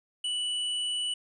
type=tone with hard clipping; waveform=sine; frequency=2960 Hz; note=F#7; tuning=in tune; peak=-30 dBFS; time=0.24-1.14 s; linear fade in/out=5 ms; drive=9 dB; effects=resampled to 24000 Hz